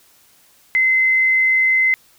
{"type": "tone", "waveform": "sine", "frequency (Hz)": 2057, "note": "C7", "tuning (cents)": -30, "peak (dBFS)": -12, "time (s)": [0.75, 1.94], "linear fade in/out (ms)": 0, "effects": ["white hiss -53 dBFS RMS until 2.18 s"]}